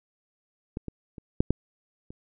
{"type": "clicks", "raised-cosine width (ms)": 3, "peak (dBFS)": [-19, -21, -28, -7, -9, -28], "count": 6, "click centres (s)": [0.771, 0.883, 1.182, 1.405, 1.506, 2.105], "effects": []}